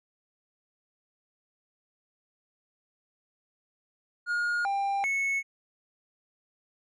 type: tone with pitch steps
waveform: triangle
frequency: 1429 / 794 / 2201 Hz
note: F6 / G5 / C#7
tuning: +39 / +22 / -13 cents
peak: -24 dBFS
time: 4.26-5.43 s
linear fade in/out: 50 ms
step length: 390 ms
effects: resampled to 24000 Hz